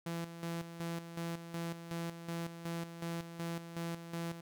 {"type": "tone with tremolo", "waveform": "sawtooth", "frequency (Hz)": 168.2, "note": "E3", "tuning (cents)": 35, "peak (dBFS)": -33, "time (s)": [0.06, 4.41], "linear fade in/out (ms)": 5, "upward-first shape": "square", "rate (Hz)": 2.7, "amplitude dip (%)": 65, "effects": []}